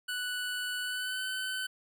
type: tone with pitch glide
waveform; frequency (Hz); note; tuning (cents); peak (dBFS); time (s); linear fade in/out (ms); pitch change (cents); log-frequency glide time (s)
25% pulse; 1483 to 1517.7; F#6 to F#6; +4 to +44; -29; 0.08-1.67; 10; +40; 0.81-1.25
effects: none